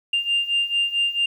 sine beating tone pair, 2794 / 2798.5 Hz, F7 / F7, 0 / +3 cents, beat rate 4.5 Hz, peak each -23 / -20 dBFS, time 0.13-1.26 s, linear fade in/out 5 ms, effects tanh soft clip ceiling -14 dBFS + 9-bit

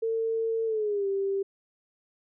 sine tone with pitch glide, 451 to 392.6 Hz, A4 to G4, +43 to +3 cents, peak -25 dBFS, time 0.02-1.43 s, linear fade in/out 10 ms, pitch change -240 cents, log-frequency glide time 0.65-1.07 s, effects none

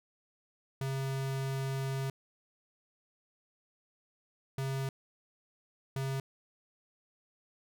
square tone bursts at uneven times, 134.8 Hz, C#3, 48 cents flat, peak -33 dBFS, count 3, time 0.81-2.1 / 4.58-4.89 / 5.96-6.2 s, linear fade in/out 2 ms, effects none

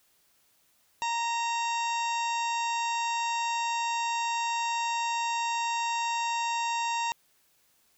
harmonic tone with a mistuned harmonic, 932.3 Hz, A#5, in tune, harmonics 1 / 2 / 3 / 4 / 5 / 6 / 7 / 8, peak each -28 / -40 / -36 / -40 / -48 / -42 / -46 / -43 dBFS, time 1.02-7.12 s, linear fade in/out 0 ms, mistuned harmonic 3, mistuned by -40 cents, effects white hiss -67 dBFS RMS until 7.97 s

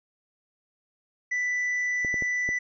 triangle tone, 1981 Hz, B6, 5 cents sharp, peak -23 dBFS, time 1.31-2.59 s, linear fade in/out 10 ms
clicks, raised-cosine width 2 ms, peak -22 dBFS, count 4, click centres 2.048 / 2.142 / 2.223 / 2.49 s
effects resampled to 16000 Hz

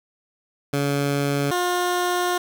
15% pulse tone pair in turn, 141.8 / 356.6 Hz, C#3 / F4, +40 / +36 cents, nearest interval octave + major third, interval 1596 cents, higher second, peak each -14 dBFS, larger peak neither, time 0.73-1.51 / 1.51-2.38 s, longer second, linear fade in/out 5 ms, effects none

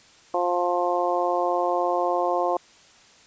harmonic tone, 176.6 Hz, F3, 20 cents sharp, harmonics 2 / 3 / 4 / 5 / 6, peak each -28 / -26 / -25 / -29 / -29 dBFS, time 0.34-2.57 s, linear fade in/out 2 ms, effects white hiss -53 dBFS RMS until 3.26 s + resampled to 16000 Hz

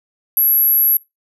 sine tone, 11630 Hz, F#9, 31 cents flat, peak -10 dBFS, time 0.37-0.97 s, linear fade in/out 2 ms, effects noise-tail reverb RT60 0.2 s tail -24 dB re dry

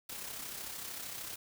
white noise with amplitude modulation, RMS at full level -41 dBFS, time 0.09-1.36 s, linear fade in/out 5 ms, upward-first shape sine, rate 33.1 Hz, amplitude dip 45%, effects none

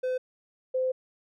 triangle / sine tone pair in turn, 510 / 515.6 Hz, C5 / C5, -44 / -26 cents, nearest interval unison, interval 18 cents, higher second, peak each -24 dBFS, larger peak neither, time 0.03-0.18 / 0.74-0.92 s, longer second, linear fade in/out 10 ms, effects none

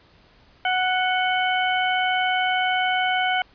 harmonic tone with a mistuned harmonic, 739 Hz, F#5, 2 cents flat, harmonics 1 / 2 / 3 / 4, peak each -22 / -25 / -27 / -28 dBFS, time 0.65-3.42 s, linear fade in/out 2 ms, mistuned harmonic 4, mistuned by +46 cents, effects pink hiss -55 dBFS RMS until 3.54 s + resampled to 11025 Hz

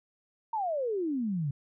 sine exponential sweep, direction down, 932.3 to 133.9 Hz, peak -28 dBFS, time 0.53-1.51 s, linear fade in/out 5 ms, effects none

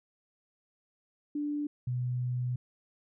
sine tone pair in turn, 293.7 / 124.38 Hz, D4 / B2, 0 / +13 cents, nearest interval octave + minor third, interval 1487 cents, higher first, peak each -30 / -29 dBFS, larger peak second, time 1.35-1.67 / 1.87-2.56 s, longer second, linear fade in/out 5 ms, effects none

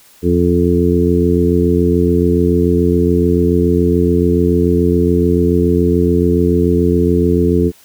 harmonic tone with a mistuned harmonic, 87 Hz, F2, 6 cents flat, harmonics 1 / 2 / 3 / 4 / 5, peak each -16 / -16 / -16 / -16 / -16 dBFS, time 0.22-7.72 s, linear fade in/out 50 ms, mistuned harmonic 1, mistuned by -92 cents, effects white hiss -46 dBFS RMS until 7.84 s

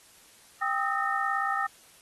sine tone cluster, 789 / 1244 / 1302 / 1830 Hz, G5 / D#6 / E6 / A#6, +11 / -1 / -22 / -32 cents, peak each -31 dBFS, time 0.61-1.67 s, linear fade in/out 10 ms, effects white hiss -56 dBFS RMS until 2.01 s + AAC 32 kbps

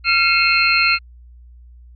sine tone cluster, 1378 / 2160 / 2535 / 2696 / 4199 Hz, F6 / C#7 / D#7 / E7 / C8, -24 / -45 / +32 / +38 / +5 cents, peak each -19 dBFS, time 0.04-0.99 s, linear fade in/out 50 ms, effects added 60 Hz sine -40 dBFS peak until 1.95 s

